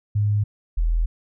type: tone pair in turn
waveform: sine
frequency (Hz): 103.9 / 41.23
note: G#2 / E1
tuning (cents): +1 / +1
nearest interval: octave + major third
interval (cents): 1600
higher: first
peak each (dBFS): -17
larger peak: neither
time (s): 0.15-0.44 / 0.77-1.06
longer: neither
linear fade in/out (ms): 10
effects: none